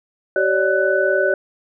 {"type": "tone cluster", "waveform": "sine", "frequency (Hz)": [382.4, 558, 598, 1494], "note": ["G4", "C#5", "D5", "F#6"], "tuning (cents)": [-43, 11, 31, 16], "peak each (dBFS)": -20, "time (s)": [0.36, 1.34], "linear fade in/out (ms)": 2, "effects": []}